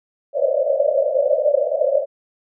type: band-pass noise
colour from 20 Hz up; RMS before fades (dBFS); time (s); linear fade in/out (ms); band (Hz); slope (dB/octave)
white; -18; 0.33-2.06; 50; 530 to 610; 96
effects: none